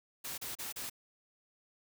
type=noise bursts; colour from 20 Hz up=white; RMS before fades=-41 dBFS; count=4; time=0.24-0.899 s; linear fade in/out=10 ms; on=140 ms; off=33 ms; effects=none